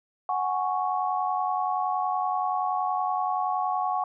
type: chord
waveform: sine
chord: F# suspended second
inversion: none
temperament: equal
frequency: 740 / 830.6 / 1108.7 Hz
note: F#5 / G#5 / C#6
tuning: 0 / 0 / 0 cents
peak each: -27 / -30 / -29 dBFS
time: 0.29-4.04 s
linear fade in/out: 2 ms
effects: none